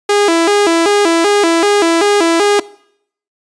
sawtooth tone with vibrato, 369.2 Hz, F#4, 4 cents flat, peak -5 dBFS, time 0.09-2.6 s, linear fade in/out 5 ms, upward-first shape square, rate 2.6 Hz, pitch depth 180 cents each way, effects noise-tail reverb RT60 0.7 s tail -21 dB re dry + resampled to 22050 Hz

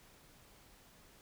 silence, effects pink hiss -62 dBFS RMS until 1.21 s

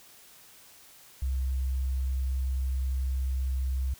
sine tone, 65.41 Hz, C2, in tune, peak -26 dBFS, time 1.22-3.94 s, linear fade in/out 5 ms, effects white hiss -54 dBFS RMS until 3.99 s

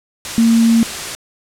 sine tone in noise, 229.2 Hz, A#3, 29 cents flat, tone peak -8 dBFS, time 0.38-0.83 s, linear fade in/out 0 ms, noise white, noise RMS -24 dBFS, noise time 0.25-1.15 s, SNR +13 dB, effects low-pass 9000 Hz 12 dB/octave

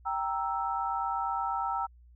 sine chord, E diminished, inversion first, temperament equal, 784 / 932.3 / 1318.5 Hz, G5 / Bb5 / E6, 0 / 0 / 0 cents, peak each -33 dBFS, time 0.05-1.87 s, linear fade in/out 20 ms, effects added 60 Hz sine -53 dBFS peak until 2.15 s

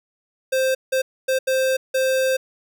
square tone bursts at uneven times, 524 Hz, C5, 2 cents sharp, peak -18 dBFS, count 5, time 0.52-0.75 / 0.92-1.02 / 1.28-1.39 / 1.47-1.77 / 1.94-2.37 s, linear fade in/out 10 ms, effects none

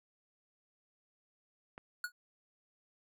click, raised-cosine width 0.5 ms, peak -32 dBFS, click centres 1.779 s
square tone with exponential decay, 1456 Hz, F#6, 28 cents flat, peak -32 dBFS, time 2.04-2.12 s, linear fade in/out 2 ms, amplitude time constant 17 ms
effects none

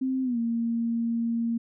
sine tone with pitch glide, 261.6 to 231.7 Hz, C4 to A#3, 0 to -10 cents, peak -24 dBFS, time 0.01-1.58 s, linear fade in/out 10 ms, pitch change -210 cents, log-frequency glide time 0.23-0.38 s, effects none

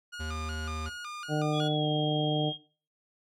sawtooth tone with vibrato, 1318.5 Hz, E6, in tune, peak -34 dBFS, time 0.12-1.69 s, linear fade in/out 20 ms, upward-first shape square, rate 2.7 Hz, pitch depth 150 cents each way
square tone, 78.2 Hz, D#2, 9 cents sharp, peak -35 dBFS, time 0.19-0.9 s, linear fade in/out 20 ms
harmonic tone, 151.4 Hz, D#3, 47 cents flat, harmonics 1 / 2 / 3 / 4 / 5, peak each -29 / -32 / -34 / -35 / -36 dBFS, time 1.28-2.53 s, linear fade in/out 50 ms
sine tone with pitch glide, 3375 to 3238 Hz, G#7 to G#7, +27 to -45 cents, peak -34 dBFS, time 1.52-2.58 s, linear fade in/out 50 ms, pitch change -72 cents, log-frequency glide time 1.71-1.87 s
effects noise-tail reverb RT60 0.4 s tail -18 dB re dry + low-pass 7000 Hz 12 dB/octave

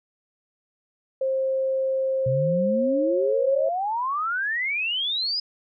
sine tone with pitch glide, 530 to 542.1 Hz, C5 to C#5, +22 to -39 cents, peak -21 dBFS, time 1.21-3.69 s, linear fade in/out 5 ms, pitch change +39 cents, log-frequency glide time 2.74-2.96 s
sine exponential sweep, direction up, 123.47 to 5080 Hz, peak -23 dBFS, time 2.26-5.4 s, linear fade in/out 5 ms
effects none

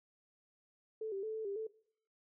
sine tone with pitch steps, 438.7 / 390.5 / 437.1 / 439.9 / 398.7 / 440.1 Hz, A4 / G4 / A4 / A4 / G4 / A4, -5 / -7 / -11 / 0 / +29 / 0 cents, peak -37 dBFS, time 1.01-1.67 s, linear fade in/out 5 ms, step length 110 ms, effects noise-tail reverb RT60 0.6 s tail -21 dB re dry

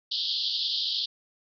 white band-pass noise, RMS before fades -29 dBFS, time 0.11-1.06 s, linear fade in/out 10 ms, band 3100 to 4900 Hz, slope 96 dB/octave, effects none

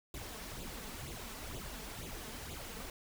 pink noise with flanger, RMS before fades -45 dBFS, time 0.14-2.9 s, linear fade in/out 2 ms, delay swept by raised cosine 0.27 to 4.67 ms, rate 2.1 Hz, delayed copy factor +0.65, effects none

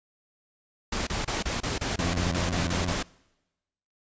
pink noise bursts, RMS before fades -29 dBFS, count 12, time 0.92-3.028 s, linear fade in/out 5 ms, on 150 ms, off 28 ms
20% pulse tone with vibrato, 87 Hz, F2, 6 cents flat, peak -23 dBFS, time 1.98-2.94 s, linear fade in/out 10 ms, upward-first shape square, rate 14 Hz, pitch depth 75 cents each way
effects noise-tail reverb RT60 1.0 s tail -24 dB re dry + resampled to 16000 Hz

